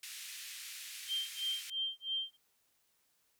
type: band-pass noise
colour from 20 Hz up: pink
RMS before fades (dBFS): -47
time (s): 0.03-1.7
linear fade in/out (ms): 2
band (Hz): 2100 to 14000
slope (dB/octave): 24
type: tone with tremolo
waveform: sine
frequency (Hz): 3155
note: G7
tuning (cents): +10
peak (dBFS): -32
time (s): 1.07-2.37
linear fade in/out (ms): 50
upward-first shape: sine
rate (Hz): 3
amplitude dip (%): 100
effects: white hiss -75 dBFS RMS until 3.39 s